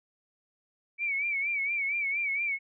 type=tone with vibrato; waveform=sine; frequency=2282 Hz; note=C#7; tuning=50 cents sharp; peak=-27 dBFS; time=0.98-2.59 s; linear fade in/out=50 ms; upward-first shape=sine; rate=4.3 Hz; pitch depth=82 cents each way; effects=none